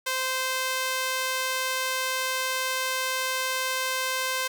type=tone with high-pass filter; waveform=sawtooth; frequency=519 Hz; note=C5; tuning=14 cents flat; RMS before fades=-28 dBFS; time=0.06-4.48 s; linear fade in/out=10 ms; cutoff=1100 Hz; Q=0.63; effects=none